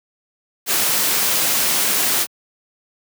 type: noise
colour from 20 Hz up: white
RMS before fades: -18 dBFS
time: 0.66-2.27 s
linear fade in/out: 50 ms
effects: high-pass 150 Hz 12 dB/octave